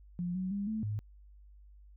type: tone with pitch steps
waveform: sine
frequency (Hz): 176.2 / 186.1 / 200.8 / 218.2 / 105.7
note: F3 / F#3 / G3 / A3 / G#2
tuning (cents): +16 / +10 / +42 / -14 / +31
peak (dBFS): -32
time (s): 0.19-0.99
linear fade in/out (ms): 0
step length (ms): 160
effects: added 50 Hz sine -53 dBFS peak until 1.96 s